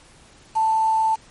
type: tone with quantisation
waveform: sine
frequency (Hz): 884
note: A5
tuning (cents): +8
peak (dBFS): -16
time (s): 0.55-1.16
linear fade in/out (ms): 20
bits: 6
effects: pink hiss -50 dBFS RMS until 1.3 s + MP3 48 kbps